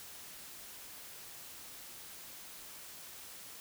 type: silence
effects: white hiss -50 dBFS RMS until 3.6 s